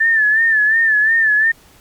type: tone with vibrato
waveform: sine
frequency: 1763 Hz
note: A6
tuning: 3 cents sharp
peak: -10 dBFS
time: 0-1.52 s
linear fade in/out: 10 ms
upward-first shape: sine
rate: 2.8 Hz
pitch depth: 70 cents each way
effects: pink hiss -48 dBFS RMS until 1.8 s + MP3 96 kbps